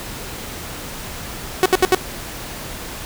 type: tone bursts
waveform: sawtooth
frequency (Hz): 371.5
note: F#4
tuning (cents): +7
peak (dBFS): -6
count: 4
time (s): 1.63-1.947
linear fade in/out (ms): 0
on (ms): 26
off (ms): 71
effects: pink hiss -31 dBFS RMS until 3.05 s